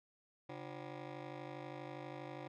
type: ring-modulated tone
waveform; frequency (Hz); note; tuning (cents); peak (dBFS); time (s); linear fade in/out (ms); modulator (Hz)
15% pulse; 220; A3; 0; -36; 0.49-2.48; 5; 83.8
effects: low-pass 3000 Hz 12 dB/octave